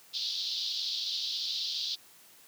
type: band-pass noise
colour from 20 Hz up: pink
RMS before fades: -34 dBFS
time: 0.13-1.96 s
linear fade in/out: 20 ms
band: 3500 to 4900 Hz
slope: 48 dB/octave
effects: white hiss -57 dBFS RMS until 2.47 s + high-pass 100 Hz 12 dB/octave